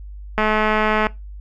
click train, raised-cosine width 0.5 ms, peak -4 dBFS, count 149, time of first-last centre 0.38-1.068 s, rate 215 Hz, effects noise-tail reverb RT60 0.2 s tail -20 dB re dry + added 50 Hz sine -32 dBFS peak until 1.4 s

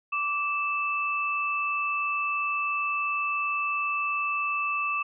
sine tone pair together, 1166.2 / 2637 Hz, D6 / E7, -13 / 0 cents, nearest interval octave + major second, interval 1413 cents, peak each -28 dBFS, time 0.12-5.03 s, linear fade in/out 10 ms, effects none

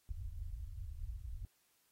pink low-pass noise, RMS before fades -44 dBFS, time 0.09-1.45 s, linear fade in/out 2 ms, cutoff 100 Hz, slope 48 dB/octave, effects white hiss -75 dBFS RMS until 1.91 s + AAC 48 kbps

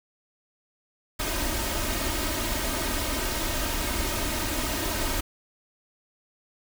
pink noise with comb filter, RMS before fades -28 dBFS, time 1.19-5.21 s, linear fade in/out 10 ms, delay 3.2 ms, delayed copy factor +0.7, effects none

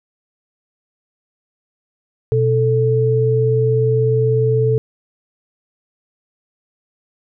sine tone pair together, 123.47 / 440 Hz, B2 / A4, 0 / 0 cents, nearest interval octave + minor seventh, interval 2200 cents, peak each -15 dBFS, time 2.32-4.78 s, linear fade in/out 0 ms, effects none

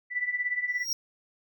sine tone with tremolo, 1975.5 Hz, B6, in tune, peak -23 dBFS, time 0.1-0.86 s, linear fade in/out 50 ms, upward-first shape triangle, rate 17 Hz, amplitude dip 85%
square tone with exponential growth, 5610 Hz, F8, 7 cents sharp, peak -24 dBFS, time 0.68-0.93 s, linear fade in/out 1 ms, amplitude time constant 53 ms
effects none

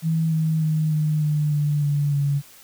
sine tone with pitch steps, 161.7 / 158.74 / 155.83 / 152.98 / 150.18 / 147.43 / 144.73 / 142.08 Hz, E3 / D#3 / D#3 / D#3 / D3 / D3 / D3 / C#3, -33 / +35 / +3 / -29 / +39 / +7 / -25 / +43 cents, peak -18 dBFS, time 0.02-2.42 s, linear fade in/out 50 ms, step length 300 ms, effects white hiss -48 dBFS RMS until 2.63 s

